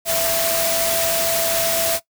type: tone in noise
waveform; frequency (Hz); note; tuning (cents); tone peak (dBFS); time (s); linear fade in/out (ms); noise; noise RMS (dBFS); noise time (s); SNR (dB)
sine; 665; E5; +15; -21; 0.05-2; 50; white; -21; 0.05-2; -3
effects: noise-tail reverb RT60 0.1 s tail -18 dB re dry